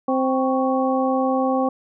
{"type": "harmonic tone with a mistuned harmonic", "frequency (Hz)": 261.6, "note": "C4", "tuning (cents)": 0, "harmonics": [1, 2, 3, 4], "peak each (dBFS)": [-21, -22, -24, -27], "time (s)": [0.08, 1.69], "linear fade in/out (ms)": 5, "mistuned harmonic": 4, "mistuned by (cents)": 100, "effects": []}